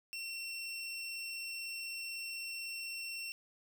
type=tone; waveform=25% pulse; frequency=2714 Hz; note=E7; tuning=50 cents sharp; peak=-36 dBFS; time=0.13-3.32 s; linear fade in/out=0 ms; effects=12-bit